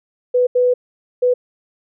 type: tone bursts at uneven times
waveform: sine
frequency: 496.1 Hz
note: B4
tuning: 8 cents sharp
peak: -11 dBFS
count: 3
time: 0.34-0.47 / 0.55-0.74 / 1.22-1.34 s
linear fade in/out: 10 ms
effects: none